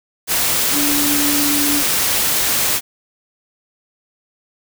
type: tone in noise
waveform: sine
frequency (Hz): 290.4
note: D4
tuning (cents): -19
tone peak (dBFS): -19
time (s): 0.72-1.83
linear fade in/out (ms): 50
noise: white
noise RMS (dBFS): -17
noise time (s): 0.27-2.81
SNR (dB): -5
effects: none